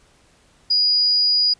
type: tone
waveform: sine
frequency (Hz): 4901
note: D#8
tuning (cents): -27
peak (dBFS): -14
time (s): 0.7-1.54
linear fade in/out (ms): 10
effects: pink hiss -56 dBFS RMS until 1.59 s + resampled to 22050 Hz